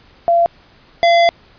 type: tone pair in turn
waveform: sine / square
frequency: 683 / 683 Hz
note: F5 / F5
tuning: -39 / -39 cents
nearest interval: unison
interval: 0 cents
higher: neither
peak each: -9 dBFS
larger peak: neither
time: 0.28-0.46 / 1.03-1.29 s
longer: second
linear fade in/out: 0 ms
effects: pink hiss -48 dBFS RMS until 1.58 s + resampled to 11025 Hz